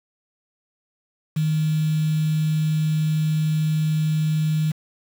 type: tone with quantisation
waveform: sine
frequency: 155.56 Hz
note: D#3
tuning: in tune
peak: -18 dBFS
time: 1.36-4.72 s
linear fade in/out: 10 ms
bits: 6
effects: none